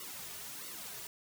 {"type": "noise with flanger", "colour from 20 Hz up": "white", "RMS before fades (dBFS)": -45, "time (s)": [0, 1.07], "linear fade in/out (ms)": 2, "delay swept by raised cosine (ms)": [1.2, 3.8], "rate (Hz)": 1.5, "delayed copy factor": -0.95, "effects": []}